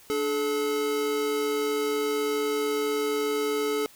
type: tone pair together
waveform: square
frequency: 293.7 / 429.6 Hz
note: D4 / A4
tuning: 0 / -41 cents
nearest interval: perfect fifth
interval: 659 cents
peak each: -33 / -26 dBFS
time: 0.1-3.86 s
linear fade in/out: 0 ms
effects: white hiss -53 dBFS RMS until 3.95 s